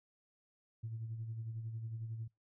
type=tone with tremolo; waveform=sine; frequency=112.8 Hz; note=A2; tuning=44 cents sharp; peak=-37 dBFS; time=0.83-2.28 s; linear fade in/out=10 ms; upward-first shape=sine; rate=11 Hz; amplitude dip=50%; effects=noise-tail reverb RT60 0.2 s tail -26 dB re dry + tanh soft clip ceiling -34 dBFS